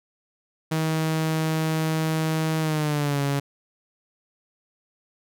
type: tone with pitch glide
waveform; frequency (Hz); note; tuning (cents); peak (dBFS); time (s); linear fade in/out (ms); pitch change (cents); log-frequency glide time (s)
sawtooth; 158.8 to 140.66; D#3 to C#3; +36 to +26; -18; 0.71-3.4; 10; -210; 2.6-3.21
effects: none